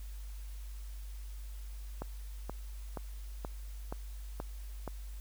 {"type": "click train", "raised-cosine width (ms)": 1, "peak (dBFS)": -24, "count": 7, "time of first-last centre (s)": [2.02, 4.877], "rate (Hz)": 2.1, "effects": ["added 50 Hz sine -41 dBFS peak until 5.2 s", "white hiss -59 dBFS RMS until 5.2 s"]}